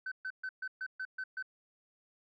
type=tone bursts; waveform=sine; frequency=1524 Hz; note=G6; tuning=49 cents flat; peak=-34 dBFS; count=8; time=0.06-1.426 s; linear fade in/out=5 ms; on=57 ms; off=130 ms; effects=tanh soft clip ceiling -34 dBFS